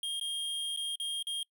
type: tone with dropouts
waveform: square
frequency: 3227 Hz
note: G7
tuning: 50 cents sharp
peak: -33 dBFS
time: 0.03-1.43 s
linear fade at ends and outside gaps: 2 ms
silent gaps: 0.198-0.211 / 0.763-0.772 / 0.956-0.999 / 1.226-1.269 s
effects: noise-tail reverb RT60 0.1 s tail -24 dB re dry